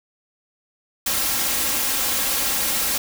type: noise with comb filter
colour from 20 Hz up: white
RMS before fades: -22 dBFS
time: 1.06-2.98 s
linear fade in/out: 5 ms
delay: 3.7 ms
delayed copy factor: +0.55
effects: none